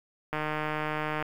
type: click train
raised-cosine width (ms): 0.5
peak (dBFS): -16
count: 138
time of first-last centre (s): 0.33-1.225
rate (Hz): 153
effects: 8-bit